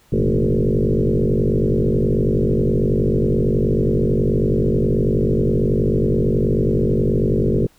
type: tone with frequency modulation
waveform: sine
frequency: 129.5 Hz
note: C3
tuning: 17 cents flat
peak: -14 dBFS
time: 0.12-7.67 s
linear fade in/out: 10 ms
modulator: 49.3 Hz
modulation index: 6.8
effects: pink hiss -55 dBFS RMS until 7.78 s